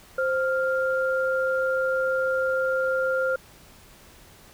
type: tone pair together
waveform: sine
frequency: 523.3 / 1397 Hz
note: C5 / F6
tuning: 0 / 0 cents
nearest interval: octave + perfect fourth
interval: 1700 cents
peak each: -23 / -26 dBFS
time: 0.18-3.36 s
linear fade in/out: 5 ms
effects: pink hiss -51 dBFS RMS until 4.53 s